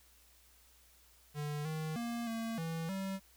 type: tone with pitch steps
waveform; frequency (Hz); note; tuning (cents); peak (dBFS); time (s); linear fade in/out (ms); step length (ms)
square; 147.9 / 157 / 235.1 / 227.1 / 163.9 / 193; D3 / D#3 / A#3 / A#3 / E3 / G3; +13 / +16 / +15 / -45 / -10 / -27; -37; 1.34-3.2; 50; 310
effects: added 60 Hz sine -67 dBFS peak until 3.36 s + white hiss -65 dBFS RMS until 3.36 s